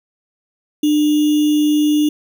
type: tone with sample-and-hold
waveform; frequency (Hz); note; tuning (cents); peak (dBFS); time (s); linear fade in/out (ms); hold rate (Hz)
sine; 299.7; D4; +35; -11; 0.83-2.09; 5; 3150
effects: none